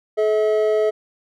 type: tone pair together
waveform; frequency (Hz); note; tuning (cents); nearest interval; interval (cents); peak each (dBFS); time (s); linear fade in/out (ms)
triangle; 429.5 / 643; A4 / E5; -42 / -43; perfect fifth; 699; -15 / -18; 0.17-0.91; 20
effects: none